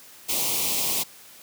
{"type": "band-stop noise", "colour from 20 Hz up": "white", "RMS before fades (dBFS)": -25, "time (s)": [0.28, 1.04], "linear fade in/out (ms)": 20, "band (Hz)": [1100, 2200], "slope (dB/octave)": 48, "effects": ["white hiss -48 dBFS RMS until 1.42 s", "high-pass 100 Hz 12 dB/octave"]}